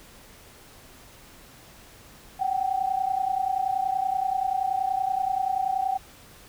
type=tone pair together; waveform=sine; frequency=750 / 780.5 Hz; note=F#5 / G5; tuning=+23 / -8 cents; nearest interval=minor second; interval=69 cents; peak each=-26 dBFS; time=2.39-5.98 s; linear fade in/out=20 ms; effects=pink hiss -50 dBFS RMS until 6.48 s